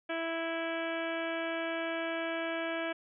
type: harmonic tone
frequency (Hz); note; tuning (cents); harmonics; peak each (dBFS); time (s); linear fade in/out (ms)
329.6; E4; 0; 1 / 2 / 3 / 4 / 5 / 6 / 7 / 8 / 9 / 10; -38 / -36 / -46 / -44 / -40 / -51 / -42 / -49 / -48 / -51; 0.09-2.93; 10
effects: none